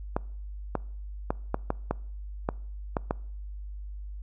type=clicks; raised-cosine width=1 ms; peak=-12 dBFS; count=9; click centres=0.165 / 0.753 / 1.305 / 1.544 / 1.704 / 1.91 / 2.489 / 2.968 / 3.109 s; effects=noise-tail reverb RT60 0.6 s tail -24 dB re dry + added 50 Hz sine -36 dBFS peak until 4.22 s